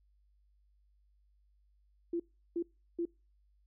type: tone bursts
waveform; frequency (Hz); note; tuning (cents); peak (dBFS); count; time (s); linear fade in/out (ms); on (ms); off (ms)
sine; 341; F4; -41; -31; 3; 2.13-3.054; 5; 68; 360
effects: noise-tail reverb RT60 0.3 s tail -25 dB re dry + added 50 Hz sine -66 dBFS peak until 3.66 s